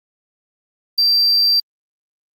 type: tone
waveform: sine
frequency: 4699 Hz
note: D8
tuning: in tune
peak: -9 dBFS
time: 0.98-1.6 s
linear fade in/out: 5 ms
effects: tanh soft clip ceiling -10 dBFS + Opus 24 kbps